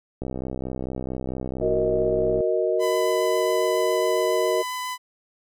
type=click train; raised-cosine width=2 ms; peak=-17 dBFS; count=142; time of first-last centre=0.22-2.406 s; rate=64.5 Hz
type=chord; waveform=sine; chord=D# minor; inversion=first; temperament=equal with one note detuned; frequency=370 / 466.2 / 625.5 Hz; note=F#4 / A#4 / D#5; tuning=0 / 0 / +9 cents; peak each=-24 dBFS; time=1.61-4.63 s; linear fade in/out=20 ms
type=tone with vibrato; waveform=sawtooth; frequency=1004 Hz; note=B5; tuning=28 cents sharp; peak=-24 dBFS; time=2.79-4.98 s; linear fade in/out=50 ms; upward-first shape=triangle; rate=7.3 Hz; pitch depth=8 cents each way
effects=none

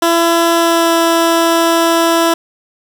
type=tone with pitch glide; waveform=15% pulse; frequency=336.2 to 333.1 Hz; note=E4 to E4; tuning=+34 to +18 cents; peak=-3 dBFS; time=0.02-2.34 s; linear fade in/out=5 ms; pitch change=-16 cents; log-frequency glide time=0.56-0.94 s; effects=none

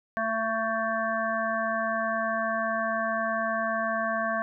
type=harmonic tone with a mistuned harmonic; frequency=223.8 Hz; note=A3; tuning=30 cents sharp; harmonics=1 / 3 / 5 / 7 / 8; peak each=-35 / -29 / -31 / -32 / -36 dBFS; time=0.17-4.42 s; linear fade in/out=0 ms; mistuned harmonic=8; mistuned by=-29 cents; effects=none

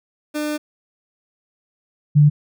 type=tone pair in turn; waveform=30% pulse / sine; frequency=300 / 147.72 Hz; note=D4 / D3; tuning=+37 / +10 cents; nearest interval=octave; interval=1227 cents; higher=first; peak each=-19 / -8 dBFS; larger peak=second; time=0.34-0.58 / 2.15-2.3 s; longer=first; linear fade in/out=20 ms; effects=none

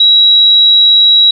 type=tone; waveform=sine; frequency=3874 Hz; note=B7; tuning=34 cents flat; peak=-3 dBFS; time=0-1.31 s; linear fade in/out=5 ms; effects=none

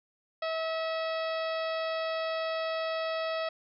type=harmonic tone with a mistuned harmonic; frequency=646 Hz; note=E5; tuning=35 cents flat; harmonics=1 / 2 / 3 / 4 / 5 / 6 / 7 / 8; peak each=-31 / -37 / -41 / -43 / -45 / -47 / -48 / -49 dBFS; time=0.42-3.49 s; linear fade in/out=5 ms; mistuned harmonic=5; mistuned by=+29 cents; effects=none

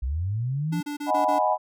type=linear sweep; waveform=sine; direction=up; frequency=58 to 176.1 Hz; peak=-24 dBFS; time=0.02-0.81 s; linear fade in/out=10 ms
type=tone bursts; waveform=square; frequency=292.3 Hz; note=D4; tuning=8 cents flat; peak=-30 dBFS; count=5; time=0.72-1.39 s; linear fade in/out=10 ms; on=110 ms; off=30 ms
type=chord; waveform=sine; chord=G# minor seventh; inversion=second; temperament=equal; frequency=622.3 / 740 / 830.6 / 987.8 Hz; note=D#5 / F#5 / G#5 / B5; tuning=0 / 0 / 0 / 0 cents; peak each=-25 dBFS; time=1.06-1.58 s; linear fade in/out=50 ms
effects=none

